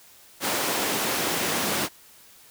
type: noise with high-pass filter sweep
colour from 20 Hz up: pink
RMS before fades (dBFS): -26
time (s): 0.4-1.89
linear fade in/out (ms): 50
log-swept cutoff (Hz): 310 to 200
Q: 0.76
effects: white hiss -52 dBFS RMS until 2.5 s